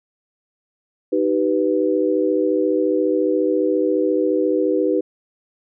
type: chord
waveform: sine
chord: Eb augmented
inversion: none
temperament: equal with one note detuned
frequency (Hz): 311.1 / 385.5 / 493.9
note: Eb4 / G4 / B4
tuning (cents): 0 / -29 / 0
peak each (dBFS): -20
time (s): 1.12-5.01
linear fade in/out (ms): 10
effects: none